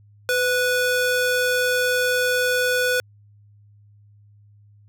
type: ring-modulated tone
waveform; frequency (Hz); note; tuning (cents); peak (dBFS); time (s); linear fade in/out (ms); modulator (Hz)
square; 987; B5; -1; -16; 0.29-3; 0; 485
effects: added 103 Hz sine -49 dBFS peak until 4.88 s